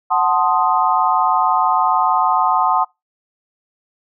sine chord, F# diminished seventh, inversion none, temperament equal, 740 / 880 / 1046.5 / 1244.5 Hz, F#5 / A5 / C6 / Eb6, 0 / 0 / 0 / 0 cents, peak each -18 / -18 / -18 / -19 dBFS, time 0.1-2.85 s, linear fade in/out 20 ms, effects noise-tail reverb RT60 0.2 s tail -25 dB re dry

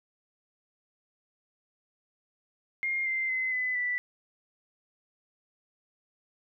sine tone with pitch steps, 2125 / 2086 / 2048 / 2010 / 1973.6 Hz, C7 / C7 / C7 / B6 / B6, +26 / -6 / -38 / +30 / -2 cents, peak -27 dBFS, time 2.83-3.98 s, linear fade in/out 0 ms, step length 230 ms, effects none

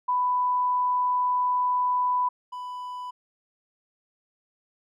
sine / triangle tone pair in turn, 994 / 994 Hz, B5 / B5, +11 / +11 cents, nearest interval unison, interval 0 cents, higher neither, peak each -21 / -31 dBFS, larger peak first, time 0.08-2.29 / 2.52-3.11 s, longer first, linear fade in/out 10 ms, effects none

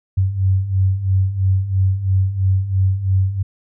sine beating tone pair, 93.3 / 96.3 Hz, F#2 / G2, +15 / -30 cents, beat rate 3 Hz, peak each -20 / -15 dBFS, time 0.17-3.43 s, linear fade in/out 10 ms, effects none

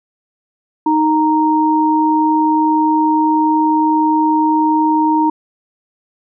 sine tone pair together, 311.2 / 930.4 Hz, D#4 / A#5, 0 / -4 cents, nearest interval octave + perfect fifth, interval 1896 cents, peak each -13 dBFS, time 0.86-5.3 s, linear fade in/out 5 ms, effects none

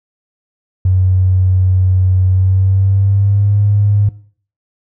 triangle tone with pitch glide, 92.9 to 102.49 Hz, F#2 to G#2, +7 to -22 cents, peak -4 dBFS, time 0.85-4.09 s, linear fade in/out 5 ms, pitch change +171 cents, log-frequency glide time 2.28-3.6 s, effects noise-tail reverb RT60 0.5 s tail -24 dB re dry + tanh soft clip ceiling -6 dBFS

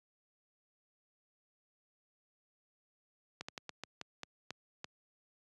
slowing click train, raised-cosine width 0.2 ms, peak -24 dBFS, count 9, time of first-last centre 3.41-4.844 s, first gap 75 ms, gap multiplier 1.24, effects high-pass 100 Hz 12 dB/octave + resampled to 24000 Hz

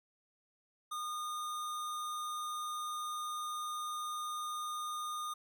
square tone, 1222 Hz, D#6, 32 cents flat, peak -38 dBFS, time 0.91-5.34 s, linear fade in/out 10 ms, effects none

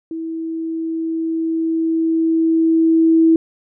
sine tone with level ramp, 325.5 Hz, E4, 22 cents flat, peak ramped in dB -23 to -8 dBFS, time 0.11-3.36 s, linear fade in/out 2 ms, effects none

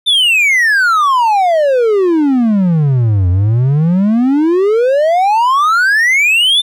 triangle exponential two-way sweep, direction down then up, 3618 to 87.31 to 3618 Hz, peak -6 dBFS, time 0.06-6.62 s, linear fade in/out 20 ms, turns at 3.29 s, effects none

